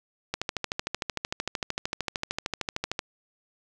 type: click train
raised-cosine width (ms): 0.2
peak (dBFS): -11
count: 36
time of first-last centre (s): 0.34-2.992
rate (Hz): 13.2
effects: none